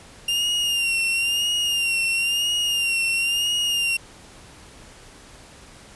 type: tone with vibrato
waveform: 40% pulse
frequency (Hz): 2794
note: F7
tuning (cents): 0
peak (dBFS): -19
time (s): 0.28-3.97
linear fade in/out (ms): 5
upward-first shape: sine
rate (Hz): 0.99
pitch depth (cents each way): 51
effects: pink hiss -46 dBFS RMS until 5.95 s + resampled to 24000 Hz